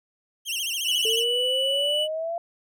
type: tone with vibrato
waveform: sawtooth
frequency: 2960 Hz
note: F#7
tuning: in tune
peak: -23 dBFS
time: 0.45-1.25 s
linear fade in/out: 50 ms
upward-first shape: sine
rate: 14 Hz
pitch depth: 160 cents each way
type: tone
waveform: triangle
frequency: 2960 Hz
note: F#7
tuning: in tune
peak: -21 dBFS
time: 0.83-2.08 s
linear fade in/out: 50 ms
type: exponential sweep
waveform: sine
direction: up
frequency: 440 to 687 Hz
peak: -26 dBFS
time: 1.05-2.38 s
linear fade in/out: 2 ms
effects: none